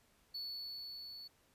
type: tone with level ramp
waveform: triangle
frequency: 4435 Hz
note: C#8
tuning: in tune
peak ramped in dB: -39 to -47 dBFS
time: 0.34-1.28 s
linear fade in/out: 10 ms
effects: pink hiss -71 dBFS RMS until 1.54 s + resampled to 32000 Hz